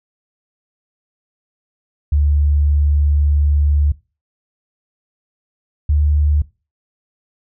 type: tone pair in turn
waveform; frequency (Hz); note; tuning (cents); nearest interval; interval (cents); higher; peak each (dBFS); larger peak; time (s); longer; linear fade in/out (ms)
sine; 73 / 74.1; D2 / D2; -10 / +16; unison; 26; second; -11; neither; 2.12-3.92 / 5.89-6.42; first; 5
effects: noise-tail reverb RT60 0.3 s tail -20 dB re dry